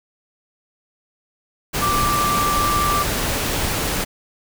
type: tone in noise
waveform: sine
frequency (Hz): 1174.7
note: D6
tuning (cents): 0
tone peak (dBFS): -18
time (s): 1.81-3.04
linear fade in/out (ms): 20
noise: pink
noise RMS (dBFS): -22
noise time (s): 1.73-4.05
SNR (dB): +1
effects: none